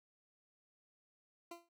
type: tone with exponential decay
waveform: 20% pulse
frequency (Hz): 341.9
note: F4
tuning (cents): -37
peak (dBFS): -39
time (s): 1.51-1.69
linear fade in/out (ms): 5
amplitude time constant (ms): 38
effects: noise-tail reverb RT60 0.1 s tail -18 dB re dry